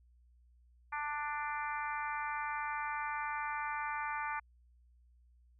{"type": "harmonic tone", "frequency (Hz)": 295.4, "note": "D4", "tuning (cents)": 10, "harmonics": [3, 4, 5, 6, 7, 8], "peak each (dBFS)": [-39, -41, -43, -45, -46, -47], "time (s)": [0.92, 4.4], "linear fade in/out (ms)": 10, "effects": ["added 60 Hz sine -62 dBFS peak until 5.59 s"]}